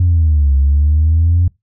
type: exponential two-way sweep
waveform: sine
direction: down then up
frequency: 90.7 to 67.6 to 89 Hz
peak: -7 dBFS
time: 0-1.48 s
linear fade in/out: 5 ms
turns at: 0.55 s
effects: noise-tail reverb RT60 0.2 s tail -25 dB re dry + tanh soft clip ceiling -5 dBFS